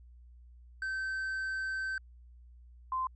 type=tone pair in turn; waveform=triangle / sine; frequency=1546 / 1037.1 Hz; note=G6 / C6; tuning=-24 / -16 cents; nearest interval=perfect fifth; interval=692 cents; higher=first; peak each=-31 / -30 dBFS; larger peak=second; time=0.82-1.98 / 2.92-3.07 s; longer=first; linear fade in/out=2 ms; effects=added 60 Hz sine -52 dBFS peak until 3.15 s + resampled to 22050 Hz